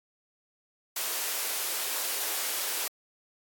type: high-pass noise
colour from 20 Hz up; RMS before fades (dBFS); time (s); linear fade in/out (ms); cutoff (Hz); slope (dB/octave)
white; -31; 0.96-2.88; 5; 350; 24
effects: AAC 64 kbps